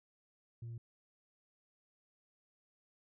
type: tone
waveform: sine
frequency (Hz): 116.54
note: A#2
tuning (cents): 0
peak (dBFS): -40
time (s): 0.62-0.78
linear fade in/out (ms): 5
effects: tanh soft clip ceiling -41 dBFS